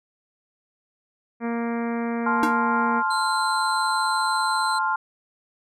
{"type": "harmonic tone", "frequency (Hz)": 233.5, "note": "A#3", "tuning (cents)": 3, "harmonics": [1, 2, 3, 4, 5, 6, 7, 8, 9, 10], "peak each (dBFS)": [-25, -31, -35, -37, -39, -41, -42, -43, -44, -45], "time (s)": [1.4, 3.03], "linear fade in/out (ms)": 50}
{"type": "chord", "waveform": "sine", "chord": "F major", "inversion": "first", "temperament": "just", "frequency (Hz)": [873.1, 1047.7, 1396.9], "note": ["A5", "C6", "F6"], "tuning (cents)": [-14, 2, 0], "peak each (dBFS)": -25, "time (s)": [2.26, 4.96], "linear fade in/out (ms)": 5}
{"type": "tone with exponential decay", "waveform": "square", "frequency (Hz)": 305.6, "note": "D#4", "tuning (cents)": -31, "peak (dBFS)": -18, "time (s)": [2.43, 2.57], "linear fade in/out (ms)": 1, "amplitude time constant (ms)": 29}
{"type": "tone", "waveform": "35% pulse", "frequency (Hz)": 4091, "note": "C8", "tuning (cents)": -40, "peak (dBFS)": -28, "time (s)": [3.1, 4.79], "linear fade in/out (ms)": 10}
{"effects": ["resampled to 32000 Hz"]}